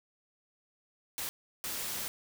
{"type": "noise bursts at uneven times", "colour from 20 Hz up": "white", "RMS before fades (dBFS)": -37, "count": 2, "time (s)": [[1.18, 1.29], [1.64, 2.08]], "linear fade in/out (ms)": 0, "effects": []}